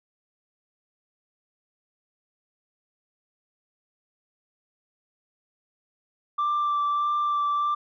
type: tone with vibrato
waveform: sine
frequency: 1174.7 Hz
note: D6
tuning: in tune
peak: -20 dBFS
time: 6.38-7.75 s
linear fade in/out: 10 ms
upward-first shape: sine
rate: 1.6 Hz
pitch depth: 13 cents each way
effects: tanh soft clip ceiling -20 dBFS